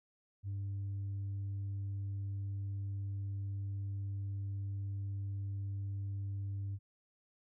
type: tone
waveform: sine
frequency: 99.1 Hz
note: G2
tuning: 19 cents sharp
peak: -34 dBFS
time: 0.43-6.79 s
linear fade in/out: 50 ms
effects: tanh soft clip ceiling -35 dBFS